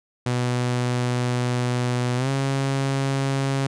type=tone with pitch glide; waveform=sawtooth; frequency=123.47 to 136.21 Hz; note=B2 to C#3; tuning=0 to -30 cents; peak=-17 dBFS; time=0.26-3.67 s; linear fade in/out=5 ms; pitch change=+170 cents; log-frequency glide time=2.16-2.29 s; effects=resampled to 22050 Hz